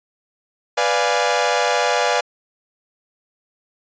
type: chord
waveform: sawtooth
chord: B diminished seventh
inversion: none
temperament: equal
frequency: 493.9 / 587.3 / 698.5 / 830.6 Hz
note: B4 / D5 / F5 / Ab5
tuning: 0 / 0 / 0 / 0 cents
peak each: -18 dBFS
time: 0.77-2.21 s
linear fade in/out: 10 ms
effects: resampled to 16000 Hz